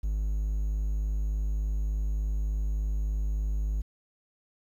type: tone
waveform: triangle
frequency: 51.7 Hz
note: G#1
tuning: 7 cents flat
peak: -24 dBFS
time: 0.03-3.82 s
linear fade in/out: 10 ms
effects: 10-bit